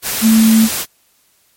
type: tone in noise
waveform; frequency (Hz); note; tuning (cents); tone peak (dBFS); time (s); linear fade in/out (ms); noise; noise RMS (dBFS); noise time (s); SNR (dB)
sine; 222.3; A3; +18; -6; 0.21-0.69; 50; white; -19; 0.02-0.86; +10
effects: white hiss -56 dBFS RMS until 1.56 s + MP3 64 kbps